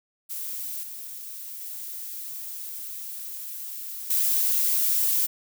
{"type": "noise with level steps", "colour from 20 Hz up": "violet", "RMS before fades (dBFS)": [-33, -38, -36, -23], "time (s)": [0.29, 5.27], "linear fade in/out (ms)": 20, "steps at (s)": [0.83, 1.61, 4.1], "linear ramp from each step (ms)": 5, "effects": []}